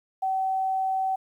sine tone, 763 Hz, G5, 47 cents flat, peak -23 dBFS, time 0.22-1.16 s, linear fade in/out 10 ms, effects 10-bit

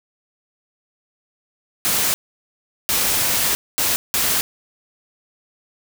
white noise bursts at uneven times, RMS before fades -19 dBFS, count 4, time 1.85-2.14 / 2.89-3.55 / 3.78-3.96 / 4.14-4.41 s, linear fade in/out 0 ms, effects none

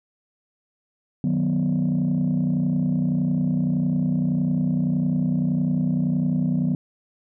sine chord, B major, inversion first, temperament just, 154.34 / 185.21 / 246.9 Hz, D#3 / F#3 / B3, -14 / +2 / 0 cents, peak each -22 dBFS, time 1.24-6.75 s, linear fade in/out 2 ms, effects tanh soft clip ceiling -15 dBFS

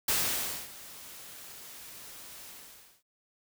white noise with ADSR envelope, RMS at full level -27 dBFS, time 0.08-3.03 s, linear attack 5 ms, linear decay 590 ms, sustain -20 dB, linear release 550 ms, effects none

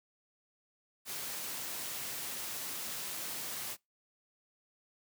white noise, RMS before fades -40 dBFS, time 1.05-3.77 s, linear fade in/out 50 ms, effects noise-tail reverb RT60 0.2 s tail -25 dB re dry + high-pass 100 Hz 12 dB/octave

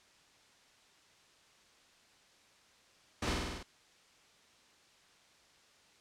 pink noise with echo, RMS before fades -35 dBFS, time 3.22-3.33 s, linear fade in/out 5 ms, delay 50 ms, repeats 6, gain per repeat -2 dB, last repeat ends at 3.63 s, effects white hiss -64 dBFS RMS until 6 s + low-pass 6000 Hz 12 dB/octave

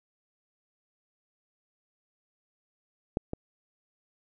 clicks, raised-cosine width 2 ms, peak -13 / -19 dBFS, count 2, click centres 3.171 / 3.334 s, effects none

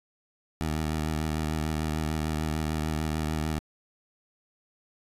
15% pulse tone with vibrato, 77.78 Hz, D#2, in tune, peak -21 dBFS, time 0.61-3.59 s, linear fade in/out 0 ms, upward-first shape triangle, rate 6.7 Hz, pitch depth 43 cents each way, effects resampled to 32000 Hz

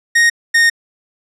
45% pulse tone pair in turn, 1865 / 1847.8 Hz, A#6 / A#6, 0 / -16 cents, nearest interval unison, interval 16 cents, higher first, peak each -8 dBFS, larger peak neither, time 0.15-0.3 / 0.54-0.7 s, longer second, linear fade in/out 10 ms, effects low-pass 9000 Hz 12 dB/octave

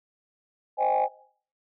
sine chord, Ab major seventh, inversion first, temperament just, 519.1 / 623 / 778.7 / 830.6 Hz, C5 / Eb5 / G5 / Ab5, -14 / +2 / -12 / 0 cents, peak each -28 / -28 / -25 / -22 dBFS, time 0.77-1.09 s, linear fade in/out 50 ms, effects noise-tail reverb RT60 0.5 s tail -18 dB re dry + tanh soft clip ceiling -16 dBFS

